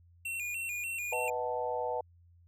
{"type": "tone with vibrato", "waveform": "square", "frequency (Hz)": 2572, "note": "E7", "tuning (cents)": -43, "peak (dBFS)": -35, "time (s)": [0.25, 1.3], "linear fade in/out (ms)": 5, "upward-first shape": "square", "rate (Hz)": 3.4, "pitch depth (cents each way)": 94}
{"type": "chord", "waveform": "sine", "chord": "B dominant seventh", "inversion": "none", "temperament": "equal", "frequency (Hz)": [493.9, 622.3, 740, 880], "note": ["B4", "D#5", "F#5", "A5"], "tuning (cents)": [0, 0, 0, 0], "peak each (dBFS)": [-35, -38, -39, -36], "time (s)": [1.12, 2.01], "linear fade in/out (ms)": 5}
{"effects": ["added 86 Hz sine -58 dBFS peak until 2.47 s"]}